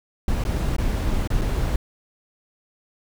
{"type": "noise with dropouts", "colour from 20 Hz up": "brown", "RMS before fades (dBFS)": -22, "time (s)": [0.28, 1.76], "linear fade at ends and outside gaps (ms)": 2, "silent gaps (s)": [[0.439, 0.45], [0.765, 0.783], [1.275, 1.302], [1.413, 1.417]], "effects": []}